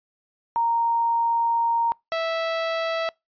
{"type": "tone pair in turn", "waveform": ["sine", "sawtooth"], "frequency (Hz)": [929, 656.9], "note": ["A#5", "E5"], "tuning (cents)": [-6, -6], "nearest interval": "tritone", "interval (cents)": 600, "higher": "first", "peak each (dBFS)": -19, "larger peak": "neither", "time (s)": [[0.56, 1.92], [2.12, 3.09]], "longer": "first", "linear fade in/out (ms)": 0, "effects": ["noise-tail reverb RT60 0.2 s tail -26 dB re dry", "resampled to 11025 Hz"]}